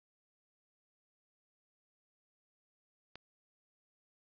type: click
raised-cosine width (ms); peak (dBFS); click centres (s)
0.2; -29; 3.156
effects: resampled to 11025 Hz + 11-bit

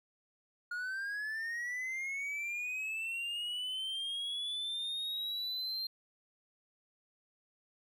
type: linear sweep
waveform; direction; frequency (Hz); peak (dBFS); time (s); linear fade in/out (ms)
triangle; up; 1426 to 4186; -34; 0.71-5.87; 5
effects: none

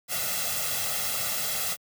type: noise with comb filter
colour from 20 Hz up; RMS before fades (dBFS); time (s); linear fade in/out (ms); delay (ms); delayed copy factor
white; -29; 0.08-1.77; 50; 1.5; +0.8
effects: high-pass 80 Hz 12 dB/octave

